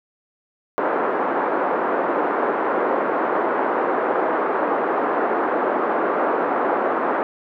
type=band-pass noise; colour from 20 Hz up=pink; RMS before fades=-21 dBFS; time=0.78-7.23 s; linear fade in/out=0 ms; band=320 to 1400 Hz; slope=24 dB/octave; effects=none